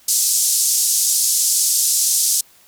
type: band-pass noise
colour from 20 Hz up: pink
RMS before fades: -17 dBFS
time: 0.08-2.41 s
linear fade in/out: 5 ms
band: 5600 to 12000 Hz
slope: 24 dB/octave
effects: white hiss -51 dBFS RMS until 2.67 s